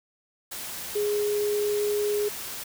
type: tone in noise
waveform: sine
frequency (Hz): 415.3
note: G#4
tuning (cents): 0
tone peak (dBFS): -23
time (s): 0.95-2.29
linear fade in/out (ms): 10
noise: white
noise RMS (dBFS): -36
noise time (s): 0.51-2.64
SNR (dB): +10
effects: none